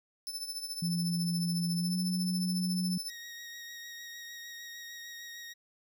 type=tone with tremolo; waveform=sawtooth; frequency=5274 Hz; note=E8; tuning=in tune; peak=-31 dBFS; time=0.27-3.1 s; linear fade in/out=0 ms; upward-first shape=triangle; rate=14 Hz; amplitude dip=75%
type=tone with pitch glide; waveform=sine; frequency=173.4 to 182.55 Hz; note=F3 to F#3; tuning=-12 to -23 cents; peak=-29 dBFS; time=0.82-2.98 s; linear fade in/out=5 ms; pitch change=+89 cents; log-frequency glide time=1.77-1.97 s
type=tone with vibrato; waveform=20% pulse; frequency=1880 Hz; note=A#6; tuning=14 cents sharp; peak=-38 dBFS; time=3.08-5.54 s; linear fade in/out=20 ms; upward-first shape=sine; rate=6.6 Hz; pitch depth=15 cents each way
effects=none